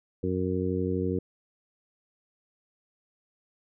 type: harmonic tone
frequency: 92.2 Hz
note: F#2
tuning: 6 cents flat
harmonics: 1 / 2 / 3 / 4 / 5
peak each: -32 / -32 / -32 / -32 / -32 dBFS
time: 0.23-1.19 s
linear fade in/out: 5 ms
effects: none